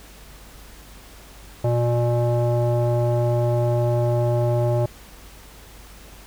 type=tone with low-pass filter; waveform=square; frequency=119.7 Hz; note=A#2; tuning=46 cents sharp; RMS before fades=-20 dBFS; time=1.64-4.86 s; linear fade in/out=5 ms; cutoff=680 Hz; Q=3.8; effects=added 50 Hz sine -45 dBFS peak until 6.26 s + pink hiss -46 dBFS RMS until 6.26 s

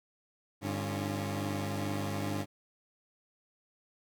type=tone cluster; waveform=20% pulse; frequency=100.4 / 149.4 / 276.5 / 345.6 Hz; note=G2 / D3 / C#4 / F4; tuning=+42 / +30 / -4 / -18 cents; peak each=-30 / -35 / -35 / -38 dBFS; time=0.61-2.46 s; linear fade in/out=50 ms; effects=none

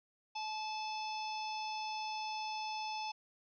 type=harmonic tone with a mistuned harmonic; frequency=870 Hz; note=A5; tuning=20 cents flat; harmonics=1 / 3 / 4 / 5 / 6 / 7; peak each=-39 / -46 / -51 / -54 / -47 / -57 dBFS; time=0.35-3.12 s; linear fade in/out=10 ms; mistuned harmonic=1; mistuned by=-15 cents; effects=none

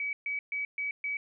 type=tone bursts; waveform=sine; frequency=2278 Hz; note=C#7; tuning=47 cents sharp; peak=-30 dBFS; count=5; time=0-1.17 s; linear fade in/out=2 ms; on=130 ms; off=130 ms; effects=none

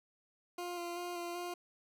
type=tone with vibrato; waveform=20% pulse; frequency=349.2 Hz; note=F4; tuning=in tune; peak=-34 dBFS; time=0.58-1.54 s; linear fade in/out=5 ms; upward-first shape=square; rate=2.6 Hz; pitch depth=16 cents each way; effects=none

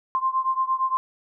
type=beating tone pair; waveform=sine; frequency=1046.5 / 1055.2 Hz; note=C6 / C6; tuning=0 / +14 cents; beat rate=8.7 Hz; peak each=-23 / -25 dBFS; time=0.15-0.97 s; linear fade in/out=0 ms; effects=none

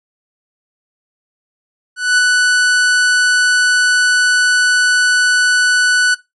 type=tone with ADSR envelope; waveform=45% pulse; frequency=1486 Hz; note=F#6; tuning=7 cents sharp; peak=-7 dBFS; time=1.96-6.15 s; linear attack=220 ms; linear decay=11 ms; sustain=-2 dB; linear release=14 ms; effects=noise-tail reverb RT60 0.2 s tail -19 dB re dry + resampled to 24000 Hz

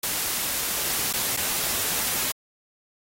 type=noise with dropouts; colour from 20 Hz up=white; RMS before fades=-26 dBFS; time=0.03-2.32 s; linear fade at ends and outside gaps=5 ms; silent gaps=1.129-1.135 / 1.367-1.371 s; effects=AAC 48 kbps

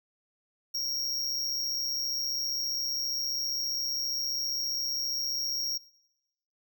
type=tone with amplitude modulation; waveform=square; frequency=5588 Hz; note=F8; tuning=in tune; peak=-27 dBFS; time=0.74-5.78 s; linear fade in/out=10 ms; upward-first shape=sine; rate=135 Hz; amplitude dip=60%; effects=noise-tail reverb RT60 1.0 s tail -22 dB re dry

